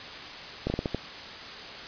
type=slowing click train; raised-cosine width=2 ms; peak=-14 dBFS; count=6; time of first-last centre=0.67-0.947 s; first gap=30 ms; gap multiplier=1.31; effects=white hiss -40 dBFS RMS until 1.87 s + resampled to 11025 Hz